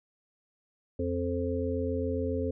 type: harmonic tone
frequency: 87.3 Hz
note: F2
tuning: in tune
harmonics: 1 / 3 / 5 / 6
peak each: -33 / -33 / -33 / -35 dBFS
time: 0.99-2.51 s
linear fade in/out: 5 ms
effects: none